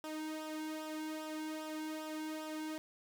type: tone with flanger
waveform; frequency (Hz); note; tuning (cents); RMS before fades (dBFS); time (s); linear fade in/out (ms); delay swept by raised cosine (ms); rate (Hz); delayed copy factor
sawtooth; 311.1; D#4; 0; -42; 0.04-2.78; 0; 0.45 to 1.65; 2.5; -0.65
effects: none